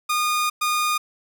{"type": "tone bursts at uneven times", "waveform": "sawtooth", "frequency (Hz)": 1223, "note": "D#6", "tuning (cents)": -30, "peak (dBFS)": -16, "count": 2, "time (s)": [[0.09, 0.5], [0.61, 0.98]], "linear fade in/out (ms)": 10, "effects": []}